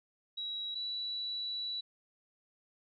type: tone pair in turn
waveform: sine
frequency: 3874 / 3937 Hz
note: B7 / B7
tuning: -34 / -6 cents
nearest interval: unison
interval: 28 cents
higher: second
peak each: -36 / -35 dBFS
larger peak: second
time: 0.37-0.75 / 0.75-1.81 s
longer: second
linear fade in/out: 10 ms
effects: none